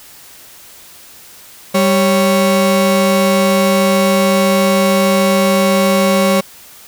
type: tone pair together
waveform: 35% pulse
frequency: 196.01 / 554.4 Hz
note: G3 / C#5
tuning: 0 / 0 cents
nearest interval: octave + tritone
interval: 1800 cents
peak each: -11 dBFS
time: 1.74-6.41 s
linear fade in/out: 10 ms
effects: white hiss -39 dBFS RMS until 6.87 s